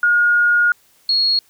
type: tone pair in turn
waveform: sine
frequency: 1432 / 4311 Hz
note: F6 / C#8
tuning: +43 / -49 cents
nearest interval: octave + perfect fifth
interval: 1908 cents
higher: second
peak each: -11 / -13 dBFS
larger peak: first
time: 0.03-0.72 / 1.09-1.39 s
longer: first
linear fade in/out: 2 ms
effects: white hiss -55 dBFS RMS until 1.49 s